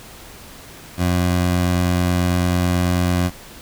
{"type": "tone", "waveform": "20% pulse", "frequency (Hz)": 89.1, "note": "F2", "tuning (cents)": 35, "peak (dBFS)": -11, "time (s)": [0.97, 3.31], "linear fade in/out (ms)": 50, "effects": ["pink hiss -40 dBFS RMS until 3.61 s"]}